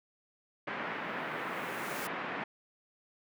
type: band-pass noise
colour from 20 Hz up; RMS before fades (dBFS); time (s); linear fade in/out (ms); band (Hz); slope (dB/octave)
white; -38; 0.67-2.44; 5; 150 to 2100; 24
type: noise with exponential growth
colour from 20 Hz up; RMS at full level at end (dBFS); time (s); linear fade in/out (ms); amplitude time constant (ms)
white; -42; 0.82-2.07; 2; 270
effects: none